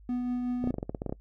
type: tone with tremolo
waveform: triangle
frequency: 246.9 Hz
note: B3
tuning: in tune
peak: -25 dBFS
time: 0.09-0.71 s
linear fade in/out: 2 ms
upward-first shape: triangle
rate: 5.4 Hz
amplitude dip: 30%
type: clicks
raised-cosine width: 2 ms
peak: -19 dBFS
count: 12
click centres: 0.641 / 0.674 / 0.706 / 0.742 / 0.784 / 0.829 / 0.895 / 0.948 / 1.019 / 1.063 / 1.095 / 1.125 s
effects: noise-tail reverb RT60 0.1 s tail -23 dB re dry + added 51 Hz sine -50 dBFS peak until 1.2 s